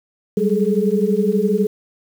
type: tone cluster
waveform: sine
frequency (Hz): 190.9 / 202.9 / 415.3 / 434.7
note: G3 / G#3 / G#4 / A4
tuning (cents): -46 / -40 / 0 / -21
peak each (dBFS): -20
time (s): 0.37-1.67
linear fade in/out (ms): 5
effects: 7-bit